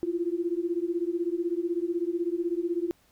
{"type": "beating tone pair", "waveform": "sine", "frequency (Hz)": [336.4, 352.4], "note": ["E4", "F4"], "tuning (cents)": [35, 16], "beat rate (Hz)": 16, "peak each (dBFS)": -29, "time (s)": [0.03, 2.91], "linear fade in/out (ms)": 0, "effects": ["pink hiss -64 dBFS RMS until 3.11 s"]}